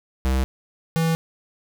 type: tone pair in turn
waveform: square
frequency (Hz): 65.41 / 163.5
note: C2 / E3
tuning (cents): 0 / -14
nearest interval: octave + major third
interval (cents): 1586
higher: second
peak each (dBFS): -19 / -19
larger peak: neither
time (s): 0.25-0.44 / 0.96-1.15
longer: neither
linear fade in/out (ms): 0
effects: none